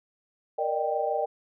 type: chord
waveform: sine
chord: Eb major seventh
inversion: second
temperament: equal with one note detuned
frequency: 466.2 / 587.3 / 613.3 / 784 Hz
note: Bb4 / D5 / Eb5 / G5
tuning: 0 / 0 / -25 / 0 cents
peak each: -31 / -32 / -30 / -29 dBFS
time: 0.58-1.26 s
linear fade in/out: 10 ms
effects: none